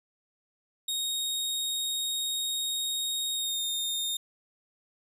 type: tone with pitch glide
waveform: sawtooth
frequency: 3737 to 3671 Hz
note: A#7 to A#7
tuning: +4 to -27 cents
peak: -26 dBFS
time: 0.88-4.17 s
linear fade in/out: 5 ms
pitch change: -31 cents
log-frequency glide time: 3.33-3.63 s
effects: none